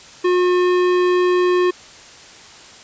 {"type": "tone with hard clipping", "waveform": "sine", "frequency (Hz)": 360.2, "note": "F#4", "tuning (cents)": -46, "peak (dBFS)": -15, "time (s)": [0.24, 1.71], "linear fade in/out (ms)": 10, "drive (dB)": 15, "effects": ["white hiss -41 dBFS RMS until 2.83 s", "resampled to 16000 Hz"]}